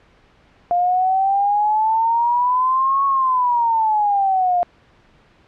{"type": "exponential two-way sweep", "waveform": "sine", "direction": "up then down", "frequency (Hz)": [698.5, 1108.7, 698.5], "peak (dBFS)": -14, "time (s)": [0.71, 4.63], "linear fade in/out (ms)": 0, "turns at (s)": 3.05, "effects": ["pink hiss -53 dBFS RMS until 5.47 s", "low-pass 3000 Hz 12 dB/octave"]}